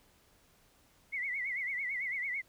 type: tone with vibrato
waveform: sine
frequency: 2086 Hz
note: C7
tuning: 6 cents flat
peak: -33 dBFS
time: 1.12-2.42 s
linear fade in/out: 20 ms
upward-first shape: sine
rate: 9 Hz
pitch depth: 120 cents each way
effects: pink hiss -66 dBFS RMS until 2.48 s

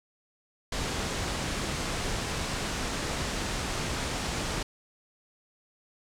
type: low-pass noise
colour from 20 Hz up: pink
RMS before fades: -32 dBFS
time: 0.72-4.63 s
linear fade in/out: 5 ms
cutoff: 8500 Hz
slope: 24 dB/octave
effects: none

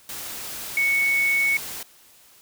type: tone in noise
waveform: sine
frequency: 2217 Hz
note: C#7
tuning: in tune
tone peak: -18 dBFS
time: 0.77-1.57 s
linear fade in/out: 2 ms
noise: white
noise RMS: -34 dBFS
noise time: 0.09-1.83 s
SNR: +13 dB
effects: white hiss -53 dBFS RMS until 2.41 s

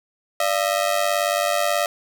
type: ring-modulated tone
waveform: sawtooth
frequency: 637 Hz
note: D#5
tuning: 41 cents sharp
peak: -12 dBFS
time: 0.4-1.86 s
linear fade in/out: 2 ms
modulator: 49.2 Hz
effects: none

